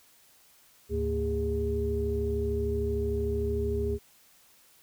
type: tone cluster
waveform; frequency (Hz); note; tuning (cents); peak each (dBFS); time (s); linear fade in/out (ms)
sine; 73.6 / 106.8 / 227 / 408.5; D2 / G#2 / A#3 / G#4; +4 / +49 / -46 / -29; -30 / -36 / -36 / -29; 0.89-3.99; 50
effects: tanh soft clip ceiling -16 dBFS + white hiss -60 dBFS RMS until 4.82 s